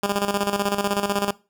10% pulse tone with tremolo, 201.6 Hz, G3, 49 cents sharp, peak -11 dBFS, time 0.03-1.31 s, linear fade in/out 5 ms, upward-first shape square, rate 16 Hz, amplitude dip 70%, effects noise-tail reverb RT60 0.3 s tail -21 dB re dry

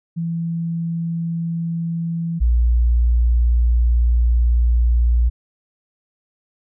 sine tone pair in turn, 167 / 59.04 Hz, E3 / A#1, +23 / +23 cents, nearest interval octave + tritone, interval 1800 cents, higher first, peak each -20 / -12 dBFS, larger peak second, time 0.16-2.4 / 2.4-5.3 s, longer second, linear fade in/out 20 ms, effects none

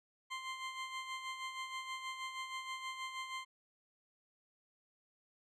20% pulse tone with tremolo, 1046.5 Hz, C6, in tune, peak -34 dBFS, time 0.3-3.45 s, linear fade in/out 20 ms, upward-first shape sine, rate 6.3 Hz, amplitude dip 55%, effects low-pass 7000 Hz 12 dB/octave

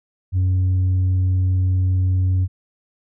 sine tone, 92.5 Hz, F#2, in tune, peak -12 dBFS, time 0.32-2.48 s, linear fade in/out 50 ms, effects tanh soft clip ceiling -14 dBFS

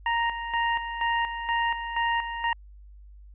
25% pulse tone with tremolo, 932.3 Hz, A#5, in tune, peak -19 dBFS, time 0.06-2.53 s, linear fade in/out 2 ms, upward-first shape square, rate 2.1 Hz, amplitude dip 60%, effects added 50 Hz sine -45 dBFS peak until 3.34 s + resampled to 8000 Hz

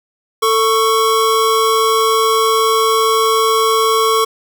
square tone pair together, 445.6 / 1108 Hz, A4 / C#6, +22 / -1 cents, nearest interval octave + major third, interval 1577 cents, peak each -15 / -14 dBFS, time 0.42-4.25 s, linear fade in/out 10 ms, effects none

